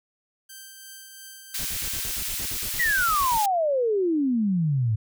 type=tone with tremolo; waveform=5% pulse; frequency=1564 Hz; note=G6; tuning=4 cents flat; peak=-29 dBFS; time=0.49-2.17 s; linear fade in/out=10 ms; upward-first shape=triangle; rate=2.9 Hz; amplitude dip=35%
type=high-pass noise; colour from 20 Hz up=white; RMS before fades=-30 dBFS; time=1.54-3.46 s; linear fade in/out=5 ms; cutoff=1900 Hz; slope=12 dB/octave
type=noise bursts; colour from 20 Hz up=brown; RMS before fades=-38 dBFS; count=16; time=1.59-3.376 s; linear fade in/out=0 ms; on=61 ms; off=54 ms
type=exponential sweep; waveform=sine; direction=down; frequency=1984 to 103.83 Hz; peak=-20 dBFS; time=2.79-4.96 s; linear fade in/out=10 ms
effects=none